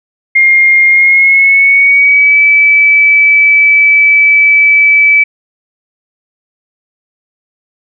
sine tone with pitch glide, 2124 to 2303 Hz, C7 to D7, +25 to -34 cents, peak -3 dBFS, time 0.35-5.24 s, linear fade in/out 10 ms, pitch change +141 cents, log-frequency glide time 0.88-2.4 s, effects none

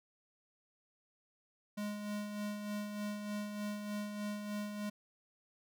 square tone with tremolo, 207.7 Hz, G#3, in tune, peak -37 dBFS, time 1.77-4.9 s, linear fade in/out 10 ms, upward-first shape sine, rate 3.3 Hz, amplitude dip 45%, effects none

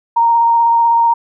sine tone with vibrato, 930 Hz, A#5, 4 cents flat, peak -8 dBFS, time 0.16-1.14 s, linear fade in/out 10 ms, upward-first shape square, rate 16 Hz, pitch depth 10 cents each way, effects none

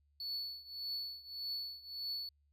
triangle tone with tremolo, 4435 Hz, C#8, in tune, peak -35 dBFS, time 0.2-2.29 s, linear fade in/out 2 ms, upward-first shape triangle, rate 1.7 Hz, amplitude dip 90%, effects added 72 Hz sine -70 dBFS peak until 2.52 s

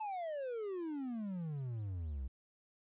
triangle exponential sweep, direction down, 888 to 61.74 Hz, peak -36 dBFS, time 0-2.28 s, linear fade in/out 10 ms, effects resampled to 8000 Hz + 13-bit

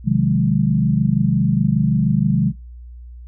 sine chord, Ab dominant seventh, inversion first, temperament equal with one note detuned, 130.81 / 155.56 / 181.09 / 207.7 Hz, C3 / Eb3 / Gb3 / Ab3, 0 / 0 / -37 / 0 cents, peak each -19 dBFS, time 0.04-2.53 s, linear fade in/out 50 ms, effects noise-tail reverb RT60 0.3 s tail -24 dB re dry + added 60 Hz sine -34 dBFS peak until 3.27 s

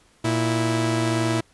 sawtooth tone pair together, 116.54 / 328.1 Hz, A#2 / E4, 0 / -8 cents, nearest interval octave + tritone, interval 1792 cents, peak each -19 dBFS, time 0.24-1.41 s, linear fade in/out 10 ms, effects pink hiss -58 dBFS RMS until 1.53 s + resampled to 24000 Hz

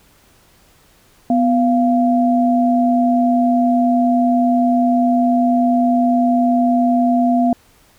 sine tone pair together, 247.4 / 692.3 Hz, B3 / F5, +3 / -15 cents, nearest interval octave + tritone, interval 1782 cents, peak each -13 / -16 dBFS, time 1.3-7.53 s, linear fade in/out 2 ms, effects pink hiss -52 dBFS RMS until 7.98 s

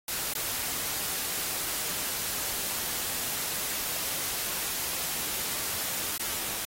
white noise with dropouts, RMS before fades -32 dBFS, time 0.08-6.65 s, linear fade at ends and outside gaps 2 ms, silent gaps 0.336-0.351 / 6.179-6.195 s, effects AAC 48 kbps

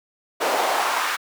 brown noise with high-pass filter sweep, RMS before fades -22 dBFS, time 0.4-1.17 s, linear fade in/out 20 ms, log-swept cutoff 530 to 1400 Hz, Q 1.7, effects high-pass 300 Hz 12 dB/octave

